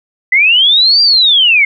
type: linear two-way sweep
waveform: sine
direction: up then down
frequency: 1975.5 to 4777 to 2111 Hz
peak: -5 dBFS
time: 0.32-1.65 s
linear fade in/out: 5 ms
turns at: 1.02 s
effects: none